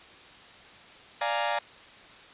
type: chord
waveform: sawtooth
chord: Bb dominant seventh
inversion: first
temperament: equal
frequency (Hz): 587.3 / 698.5 / 830.6 / 932.3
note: D5 / F5 / Ab5 / Bb5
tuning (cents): 0 / 0 / 0 / 0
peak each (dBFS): -28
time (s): 1.21-1.59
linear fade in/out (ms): 5
effects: white hiss -50 dBFS RMS until 2.33 s + resampled to 8000 Hz